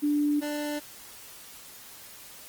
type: tone pair in turn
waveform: sine / 25% pulse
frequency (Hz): 293.7 / 295.6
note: D4 / D4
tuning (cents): 0 / +11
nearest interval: unison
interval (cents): 11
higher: second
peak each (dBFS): -22 / -26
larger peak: first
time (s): 0.02-0.41 / 0.41-0.8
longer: neither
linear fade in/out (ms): 20
effects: white hiss -47 dBFS RMS until 2.48 s + Opus 24 kbps